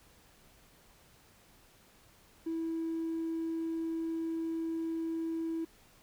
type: tone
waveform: triangle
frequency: 327.1 Hz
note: E4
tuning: 13 cents flat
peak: -29 dBFS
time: 2.46-5.65 s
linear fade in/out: 10 ms
effects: tanh soft clip ceiling -29 dBFS + pink hiss -62 dBFS RMS until 6.02 s